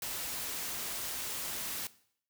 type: noise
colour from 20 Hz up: white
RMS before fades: -38 dBFS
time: 0.02-1.87 s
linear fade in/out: 2 ms
effects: noise-tail reverb RT60 0.6 s tail -18 dB re dry